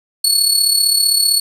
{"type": "tone with amplitude modulation", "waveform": "25% pulse", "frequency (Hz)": 4405, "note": "C#8", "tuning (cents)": -12, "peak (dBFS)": -4, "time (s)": [0.24, 1.4], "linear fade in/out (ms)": 5, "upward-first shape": "sine", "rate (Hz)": 35.5, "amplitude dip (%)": 60, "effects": ["7-bit"]}